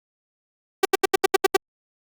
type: tone bursts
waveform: sawtooth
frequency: 384.6 Hz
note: G4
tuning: 33 cents flat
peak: -9 dBFS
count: 8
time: 0.83-1.566 s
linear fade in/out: 5 ms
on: 22 ms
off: 80 ms
effects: Opus 48 kbps